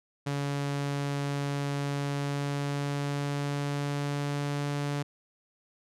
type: tone with pitch glide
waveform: sawtooth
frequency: 141.9 to 143.96 Hz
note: C#3 to D3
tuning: +41 to -34 cents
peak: -25 dBFS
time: 0.26-5.03 s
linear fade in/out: 10 ms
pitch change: +25 cents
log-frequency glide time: 1.86-4.7 s
effects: low-pass 9000 Hz 12 dB/octave